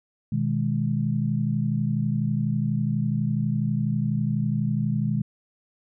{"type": "chord", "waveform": "sine", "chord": "G# minor", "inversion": "first", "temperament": "equal", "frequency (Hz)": [123.47, 155.56, 207.7], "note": ["B2", "D#3", "G#3"], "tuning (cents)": [0, 0, 0], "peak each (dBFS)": -26, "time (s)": [0.32, 5.22], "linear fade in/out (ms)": 5, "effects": []}